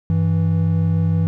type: tone pair together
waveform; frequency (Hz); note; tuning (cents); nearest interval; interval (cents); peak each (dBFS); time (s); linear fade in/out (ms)
triangle; 97.3 / 163.85; G2 / E3; -12 / -10; major sixth; 902; -16 / -15; 0.1-1.27; 0
effects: none